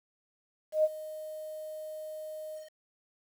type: tone with ADSR envelope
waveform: sine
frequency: 620 Hz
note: D#5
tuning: 6 cents flat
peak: -20 dBFS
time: 0.72-2.71 s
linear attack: 120 ms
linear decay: 39 ms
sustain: -18 dB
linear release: 160 ms
effects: 9-bit